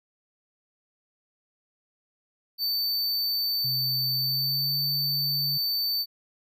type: tone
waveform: square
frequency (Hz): 4555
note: C#8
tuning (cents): +46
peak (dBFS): -25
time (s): 2.58-6.06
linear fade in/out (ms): 50
type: tone with pitch glide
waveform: sine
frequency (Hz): 130.9 to 141.93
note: C3 to C#3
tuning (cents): +1 to +41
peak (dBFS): -33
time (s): 3.64-5.58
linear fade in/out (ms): 10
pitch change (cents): +140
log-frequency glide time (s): 4.13-4.79
effects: none